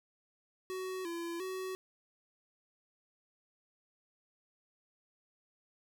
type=tone with pitch steps; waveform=square; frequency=373.7 / 338.9 / 375 Hz; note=F#4 / E4 / F#4; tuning=+17 / +48 / +23 cents; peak=-38 dBFS; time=0.7-1.75 s; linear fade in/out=0 ms; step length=350 ms; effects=none